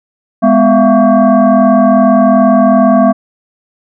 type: tone with frequency modulation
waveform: sine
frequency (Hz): 207.7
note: G#3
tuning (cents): 0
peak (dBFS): -4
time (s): 0.42-3.13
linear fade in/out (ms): 20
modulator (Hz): 458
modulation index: 1.5
effects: none